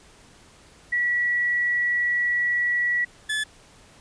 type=tone pair in turn; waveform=sine / 30% pulse; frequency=1938 / 1726.6 Hz; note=B6 / A6; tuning=-33 / -33 cents; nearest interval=major second; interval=200 cents; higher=first; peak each=-20 / -21 dBFS; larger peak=first; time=0.92-3.05 / 3.29-3.44 s; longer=first; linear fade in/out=10 ms; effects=pink hiss -52 dBFS RMS until 4 s + resampled to 22050 Hz